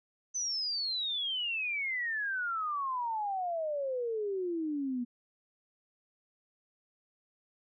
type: exponential sweep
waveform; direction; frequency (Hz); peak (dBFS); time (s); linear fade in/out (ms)
sine; down; 6150 to 237.8; -31; 0.34-5.05; 20
effects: none